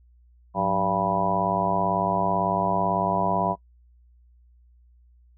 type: harmonic tone with a mistuned harmonic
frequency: 98 Hz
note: G2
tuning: in tune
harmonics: 1 / 2 / 3 / 4 / 5 / 6 / 7 / 8 / 9 / 10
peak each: -37 / -28 / -37 / -34 / -38 / -31 / -27 / -31 / -34 / -26 dBFS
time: 0.54-3.56 s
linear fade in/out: 50 ms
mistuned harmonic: 2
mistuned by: -150 cents
effects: noise-tail reverb RT60 0.1 s tail -22 dB re dry + added 60 Hz sine -53 dBFS peak until 5.37 s